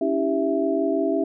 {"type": "tone cluster", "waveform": "sine", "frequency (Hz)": [277.8, 323.6, 393.7, 661], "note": ["C#4", "E4", "G4", "E5"], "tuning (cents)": [4, -32, 8, 5], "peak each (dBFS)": -25, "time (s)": [0.01, 1.24], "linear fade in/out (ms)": 5, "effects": []}